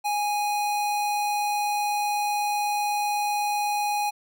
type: tone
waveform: square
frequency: 828 Hz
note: G#5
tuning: 5 cents flat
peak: -24 dBFS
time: 0.04-4.11 s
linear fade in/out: 20 ms
effects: none